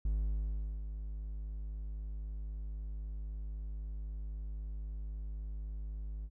triangle tone with ADSR envelope, 51.91 Hz, G#1, in tune, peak -27 dBFS, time 0.05-6.3 s, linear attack 4 ms, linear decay 760 ms, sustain -9 dB, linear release 54 ms, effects none

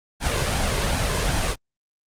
pink noise with flanger, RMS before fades -22 dBFS, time 0.2-1.56 s, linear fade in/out 50 ms, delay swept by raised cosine 1.2 to 1.97 ms, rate 2.6 Hz, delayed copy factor +0.5, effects low-pass 9000 Hz 12 dB/octave + Opus 32 kbps

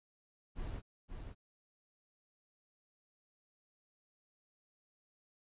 brown noise with echo, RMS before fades -41 dBFS, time 0.55-0.82 s, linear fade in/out 50 ms, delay 530 ms, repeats 1, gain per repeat -5 dB, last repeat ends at 1.35 s, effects resampled to 8000 Hz

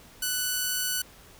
5% pulse tone, 1487 Hz, F#6, 8 cents sharp, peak -15 dBFS, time 0.22-1.02 s, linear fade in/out 5 ms, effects pink hiss -52 dBFS RMS until 1.39 s

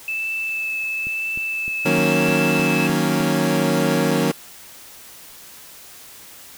sine tone with vibrato, 2628 Hz, E7, 6 cents flat, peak -22 dBFS, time 0.08-2.87 s, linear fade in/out 2 ms, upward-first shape sine, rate 1 Hz, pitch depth 11 cents each way
click train, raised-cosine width 3 ms, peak -24 dBFS, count 8, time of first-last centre 1.07-3.204 s, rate 3.28 Hz
25% pulse chord, D# minor seventh, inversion none, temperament equal, 155.56 / 185 / 233.1 / 277.2 Hz, D#3 / F#3 / A#3 / C#4, 0 / 0 / 0 / 0 cents, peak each -19 dBFS, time 1.85-4.32 s, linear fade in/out 10 ms
effects white hiss -42 dBFS RMS until 6.57 s

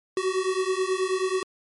square beating tone pair, 371.1 / 380.4 Hz, F#4 / F#4, +5 / +48 cents, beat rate 9.3 Hz, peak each -27 dBFS, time 0.17-1.43 s, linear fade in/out 2 ms, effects low-pass 12000 Hz 12 dB/octave + MP3 48 kbps

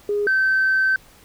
sine tone pair in turn, 411.6 / 1544.2 Hz, G#4 / G6, -16 / -26 cents, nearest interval octave + major seventh, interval 2290 cents, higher second, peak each -18 / -14 dBFS, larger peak second, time 0.09-0.27 / 0.27-0.96 s, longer second, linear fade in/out 2 ms, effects tanh soft clip ceiling -12 dBFS + pink hiss -50 dBFS RMS until 1.24 s

